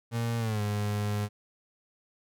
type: tone with pitch glide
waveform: 35% pulse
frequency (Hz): 116.54 to 103.83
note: A#2 to G#2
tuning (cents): 0 to 0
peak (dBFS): -26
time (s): 0.11-1.29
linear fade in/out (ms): 50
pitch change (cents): -200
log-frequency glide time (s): 0.38-0.61
effects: none